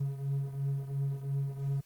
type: beating tone pair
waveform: triangle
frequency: 137.7 / 140.6 Hz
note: C#3 / C#3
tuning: -11 / +25 cents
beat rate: 2.9 Hz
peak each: -30 / -35 dBFS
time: 0-1.81 s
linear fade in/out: 10 ms
effects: white hiss -66 dBFS RMS until 1.85 s + Opus 24 kbps